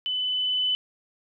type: tone with level ramp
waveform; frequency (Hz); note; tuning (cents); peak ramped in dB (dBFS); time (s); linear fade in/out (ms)
sine; 3008; F#7; +28; -25 to -21; 0.06-0.75; 0
effects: none